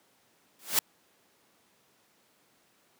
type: noise with exponential growth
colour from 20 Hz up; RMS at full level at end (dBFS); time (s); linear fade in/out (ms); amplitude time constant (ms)
white; -21; 0.59-0.79; 2; 42
effects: pink hiss -66 dBFS RMS until 2.99 s + high-pass 200 Hz 12 dB/octave